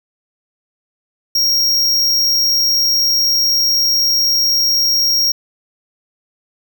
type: tone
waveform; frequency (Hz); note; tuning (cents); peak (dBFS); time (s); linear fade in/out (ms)
square; 5588; F8; 0; -12; 1.35-5.32; 5
effects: none